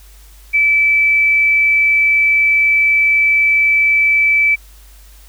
sine tone, 2312 Hz, D7, 28 cents flat, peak -9 dBFS, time 0.53-4.56 s, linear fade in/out 20 ms, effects added 50 Hz sine -39 dBFS peak until 5.28 s + white hiss -47 dBFS RMS until 5.28 s

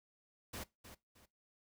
pink noise with echo, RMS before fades -45 dBFS, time 0.53-0.64 s, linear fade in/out 10 ms, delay 310 ms, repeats 2, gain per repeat -10 dB, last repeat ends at 1.26 s, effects noise-tail reverb RT60 0.2 s tail -20 dB re dry

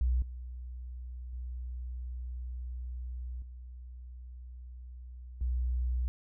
sine tone with level steps, 61.74 Hz, B1, in tune, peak -25 / -39 / -36 / -43 / -28 dBFS, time 0.01-6.08 s, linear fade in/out 0 ms, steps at 0.22 / 1.33 / 3.42 / 5.41 s, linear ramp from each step 2 ms, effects none

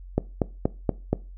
click train, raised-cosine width 2 ms, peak -7 dBFS, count 5, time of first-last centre 0.18-1.13 s, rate 4.21 Hz, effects noise-tail reverb RT60 0.3 s tail -20 dB re dry + added 45 Hz sine -39 dBFS peak until 1.37 s

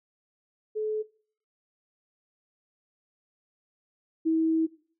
sine tone pair in turn, 430.4 / 322.4 Hz, A4 / E4, -38 / -38 cents, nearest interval perfect fourth, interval 500 cents, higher first, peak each -27 / -21 dBFS, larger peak second, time 0.75-1.03 / 4.25-4.67 s, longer second, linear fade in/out 20 ms, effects noise-tail reverb RT60 0.5 s tail -20 dB re dry

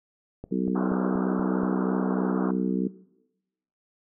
click train, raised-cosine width 2 ms, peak -23 dBFS, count 6, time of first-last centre 0.44-1.633 s, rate 4.19 Hz
harmonic tone, 63.2 Hz, B1, 41 cents sharp, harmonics 3 / 4 / 5 / 6 / 7, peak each -27 / -29 / -31 / -33 / -34 dBFS, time 0.51-2.88 s, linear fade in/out 10 ms
pink band-pass noise, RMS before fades -34 dBFS, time 0.75-2.51 s, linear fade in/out 2 ms, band 290 to 1500 Hz, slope 96 dB/octave
effects noise-tail reverb RT60 0.9 s tail -18 dB re dry

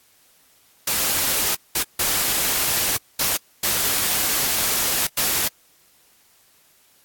white noise bursts at uneven times, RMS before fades -21 dBFS, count 6, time 0.87-1.55 / 1.75-1.83 / 1.99-2.97 / 3.19-3.37 / 3.63-5.07 / 5.17-5.48 s, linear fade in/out 5 ms, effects white hiss -57 dBFS RMS until 7.04 s + AAC 64 kbps

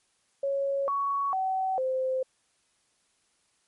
sine tone with pitch steps, 553 / 1118 / 759 / 520 Hz, C#5 / C#6 / F#5 / C5, -4 / +14 / +44 / -11 cents, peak -25 dBFS, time 0.43-2.23 s, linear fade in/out 5 ms, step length 450 ms, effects white hiss -70 dBFS RMS until 3.67 s + MP3 48 kbps

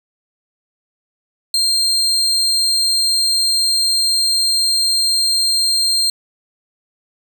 35% pulse tone, 4186 Hz, C8, in tune, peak -12 dBFS, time 1.54-6.1 s, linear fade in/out 2 ms, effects none

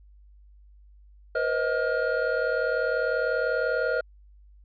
triangle tone cluster, 480.9 / 521 / 631 / 1417 Hz, B4 / C5 / D#5 / F6, -46 / -7 / +24 / +25 cents, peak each -27 dBFS, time 1.35-4.01 s, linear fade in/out 5 ms, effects added 50 Hz sine -50 dBFS peak until 4.64 s + resampled to 11025 Hz

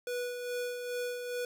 square tone with tremolo, 490 Hz, B4, 14 cents flat, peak -33 dBFS, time 0.07-1.45 s, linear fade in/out 2 ms, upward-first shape sine, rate 2.4 Hz, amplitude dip 45%, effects 11-bit

